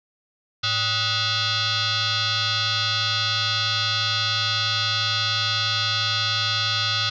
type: tone with frequency modulation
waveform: sine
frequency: 107 Hz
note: A2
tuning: 48 cents flat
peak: -20 dBFS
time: 0.63-7.1 s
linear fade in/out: 10 ms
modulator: 683 Hz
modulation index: 6.8
effects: none